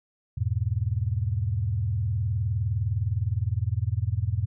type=chord; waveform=sine; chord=E major; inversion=none; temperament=equal with one note detuned; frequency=83.9 / 103.83 / 123.47 Hz; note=E2 / G#2 / B2; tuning=+31 / 0 / 0 cents; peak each=-29 / -26 / -30 dBFS; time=0.37-4.46 s; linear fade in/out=10 ms; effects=none